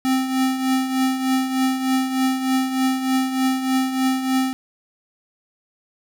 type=tone with tremolo; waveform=square; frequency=261.6 Hz; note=C4; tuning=in tune; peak=-16 dBFS; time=0.05-4.53 s; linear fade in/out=0 ms; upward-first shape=triangle; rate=3.3 Hz; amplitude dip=65%; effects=none